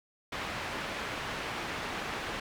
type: low-pass noise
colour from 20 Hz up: white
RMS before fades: -37 dBFS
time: 0.32-2.4 s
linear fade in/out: 5 ms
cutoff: 2200 Hz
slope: 12 dB/octave
effects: none